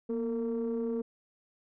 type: ring-modulated tone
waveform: triangle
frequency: 110.1 Hz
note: A2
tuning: 2 cents sharp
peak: -23 dBFS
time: 0.09-1.02 s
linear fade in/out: 10 ms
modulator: 346 Hz
effects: tanh soft clip ceiling -25 dBFS